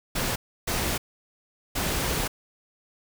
pink noise bursts at uneven times, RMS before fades -27 dBFS, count 3, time 0.15-0.36 / 0.67-0.98 / 1.75-2.28 s, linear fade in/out 10 ms, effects none

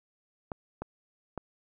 clicks, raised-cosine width 1 ms, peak -21 dBFS, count 3, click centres 0.518 / 0.82 / 1.377 s, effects none

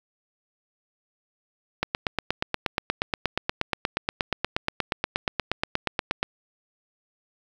click train, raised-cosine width 0.3 ms, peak -7 dBFS, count 38, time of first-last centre 1.83-6.23 s, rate 8.41 Hz, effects 7-bit

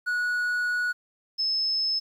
triangle / sine tone pair in turn, 1463 / 5214 Hz, F#6 / E8, -20 / -20 cents, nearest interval octave + minor seventh, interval 2200 cents, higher second, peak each -22 / -23 dBFS, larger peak first, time 0.06-0.93 / 1.38-2 s, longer first, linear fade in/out 20 ms, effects 10-bit

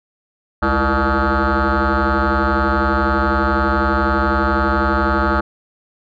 sine tone with frequency modulation, 597 Hz, D5, 28 cents sharp, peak -11 dBFS, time 0.62-5.41 s, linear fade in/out 10 ms, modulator 134 Hz, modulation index 6.6, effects tanh soft clip ceiling -12 dBFS

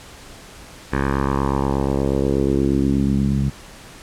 10% pulse tone with low-pass filter sweep, 68.4 Hz, C#2, 23 cents flat, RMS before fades -19 dBFS, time 0.92-3.5 s, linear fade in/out 10 ms, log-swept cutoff 1700 to 160 Hz, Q 2.4, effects pink hiss -41 dBFS RMS until 4.02 s + low-pass 10000 Hz 12 dB/octave

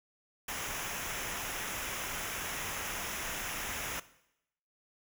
pink noise with comb filter, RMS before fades -38 dBFS, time 0.48-4 s, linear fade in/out 5 ms, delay 0.23 ms, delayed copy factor -0.65, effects noise-tail reverb RT60 0.8 s tail -17 dB re dry

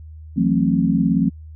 sine chord, F# half-diminished seventh, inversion third, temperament just, 166.5 / 185 / 222 / 266.4 Hz, E3 / F#3 / A3 / C4, +18 / 0 / +16 / +31 cents, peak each -20 dBFS, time 0.36-1.3 s, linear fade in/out 20 ms, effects added 78 Hz sine -35 dBFS peak until 1.55 s

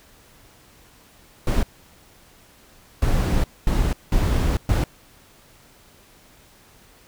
brown noise bursts at uneven times, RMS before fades -19 dBFS, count 5, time 1.47-1.63 / 3.02-3.44 / 3.67-3.93 / 4.12-4.57 / 4.69-4.84 s, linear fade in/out 2 ms, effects pink hiss -52 dBFS RMS until 7.07 s

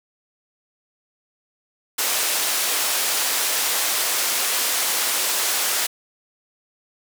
white band-pass noise, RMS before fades -22 dBFS, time 1.98-5.87 s, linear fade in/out 10 ms, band 430 to 13000 Hz, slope 12 dB/octave, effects none

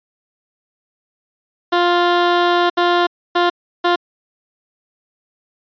15% pulse tone bursts at uneven times, 350.2 Hz, F4, 5 cents sharp, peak -6 dBFS, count 4, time 1.72-2.7 / 2.77-3.07 / 3.35-3.5 / 3.84-3.96 s, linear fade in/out 10 ms, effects resampled to 11025 Hz

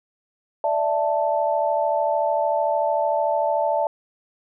sine chord, D suspended second, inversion none, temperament just, 587.3 / 660.7 / 881 Hz, D5 / E5 / A5, 0 / +4 / +2 cents, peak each -23 dBFS, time 0.64-3.87 s, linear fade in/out 2 ms, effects none

